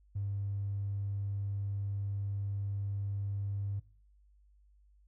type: tone with tanh clipping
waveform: triangle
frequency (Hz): 100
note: G2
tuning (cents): +35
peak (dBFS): -32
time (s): 0.15-3.8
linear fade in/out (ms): 10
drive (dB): 1
effects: noise-tail reverb RT60 0.4 s tail -20 dB re dry + added 50 Hz sine -61 dBFS peak until 5.07 s